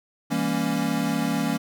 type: chord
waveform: square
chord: E diminished seventh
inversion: none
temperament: equal with one note detuned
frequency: 164.81 / 200.6 / 233.1 / 277.2 Hz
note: E3 / G3 / Bb3 / Db4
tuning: 0 / +40 / 0 / 0 cents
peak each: -30 / -30 / -28 / -28 dBFS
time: 0.3-1.58 s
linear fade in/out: 20 ms
effects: none